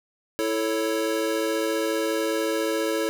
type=chord; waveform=square; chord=A major; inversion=second; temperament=equal; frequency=329.6 / 440 / 554.4 Hz; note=E4 / A4 / C#5; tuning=0 / 0 / 0 cents; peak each=-28 / -28 / -29 dBFS; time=0.39-3.09 s; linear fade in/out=0 ms; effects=none